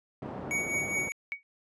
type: band-pass noise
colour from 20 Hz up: pink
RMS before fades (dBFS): -39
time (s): 0.22-1.09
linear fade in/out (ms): 2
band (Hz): 150 to 790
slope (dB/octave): 12
type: tone with tremolo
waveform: square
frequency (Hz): 2245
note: C#7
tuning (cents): +21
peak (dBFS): -27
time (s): 0.51-1.12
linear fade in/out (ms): 0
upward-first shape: triangle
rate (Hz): 4.8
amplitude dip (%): 65
type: tone with exponential decay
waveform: sine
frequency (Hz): 2245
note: C#7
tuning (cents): +21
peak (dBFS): -27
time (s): 1.32-1.43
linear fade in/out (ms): 0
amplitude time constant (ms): 22
effects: resampled to 24000 Hz